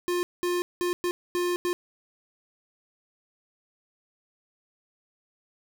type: tone bursts at uneven times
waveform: square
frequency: 353.9 Hz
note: F4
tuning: 23 cents sharp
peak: -25 dBFS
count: 6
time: 0.08-0.23 / 0.43-0.62 / 0.81-0.93 / 1.04-1.11 / 1.35-1.56 / 1.65-1.73 s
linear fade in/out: 0 ms
effects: none